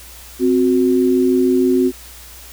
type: tone pair together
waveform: sine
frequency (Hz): 260 / 366.3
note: C4 / F#4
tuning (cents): -11 / -17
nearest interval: tritone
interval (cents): 594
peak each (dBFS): -14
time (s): 0.39-1.92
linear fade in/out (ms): 50
effects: added 60 Hz sine -41 dBFS peak until 2.52 s + white hiss -39 dBFS RMS until 2.52 s